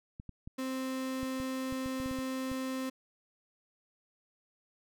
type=clicks; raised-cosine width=5 ms; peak=-31 dBFS; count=12; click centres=0.199 / 0.293 / 0.475 / 1.231 / 1.401 / 1.725 / 1.86 / 2.001 / 2.06 / 2.112 / 2.188 / 2.516 s
type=tone; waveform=35% pulse; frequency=261.6 Hz; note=C4; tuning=in tune; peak=-32 dBFS; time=0.58-2.9 s; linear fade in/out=10 ms
effects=none